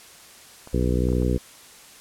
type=clicks; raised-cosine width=1 ms; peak=-27 dBFS; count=4; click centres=0.674 / 1.088 / 1.128 / 1.223 s
type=harmonic tone; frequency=61.74 Hz; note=B1; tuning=in tune; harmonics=1 / 2 / 3 / 4 / 5 / 6 / 7 / 8; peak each=-23 / -26 / -28 / -29 / -30 / -31 / -31 / -32 dBFS; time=0.73-1.38 s; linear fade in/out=10 ms
effects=white hiss -47 dBFS RMS until 2 s + low-pass 11000 Hz 12 dB/octave